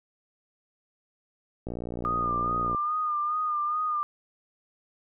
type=click train; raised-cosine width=2 ms; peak=-21 dBFS; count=65; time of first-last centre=1.67-2.747 s; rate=59.4 Hz
type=tone with vibrato; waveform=sine; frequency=1216 Hz; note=D#6; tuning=40 cents flat; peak=-25 dBFS; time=2.05-4.03 s; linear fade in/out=0 ms; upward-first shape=sine; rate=2.4 Hz; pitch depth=42 cents each way
effects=none